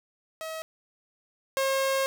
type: tone pair in turn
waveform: sawtooth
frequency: 640 / 538.2 Hz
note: D#5 / C5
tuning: +49 / +49 cents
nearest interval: minor third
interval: 300 cents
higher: first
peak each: -30 / -20 dBFS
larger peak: second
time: 0.41-0.62 / 1.57-2.06 s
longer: second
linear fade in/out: 0 ms
effects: none